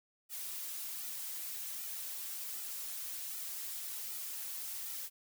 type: noise with flanger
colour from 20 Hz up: blue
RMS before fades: -42 dBFS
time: 0.29-5.1 s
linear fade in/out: 50 ms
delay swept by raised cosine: 1.8 to 6.7 ms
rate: 1.3 Hz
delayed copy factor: -0.85
effects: none